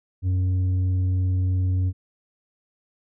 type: tone with tanh clipping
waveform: triangle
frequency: 92.3 Hz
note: F#2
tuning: 4 cents flat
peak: -20 dBFS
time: 0.22-1.93 s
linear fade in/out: 50 ms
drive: 9 dB
effects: none